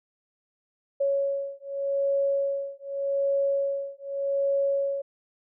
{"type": "beating tone pair", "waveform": "sine", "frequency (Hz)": [555, 555.84], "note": ["C#5", "C#5"], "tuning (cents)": [2, 5], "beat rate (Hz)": 0.84, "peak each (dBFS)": -27, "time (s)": [1, 5.02], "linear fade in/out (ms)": 10, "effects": []}